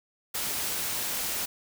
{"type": "noise", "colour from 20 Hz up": "white", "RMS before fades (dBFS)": -31, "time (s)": [0.34, 1.46], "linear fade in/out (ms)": 10, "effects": []}